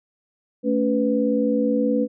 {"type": "tone cluster", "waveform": "sine", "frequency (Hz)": [221.1, 280.3, 495.7], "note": ["A3", "C#4", "B4"], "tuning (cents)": [9, 19, 6], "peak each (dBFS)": -22, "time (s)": [0.63, 2.08], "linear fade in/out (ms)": 50, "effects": []}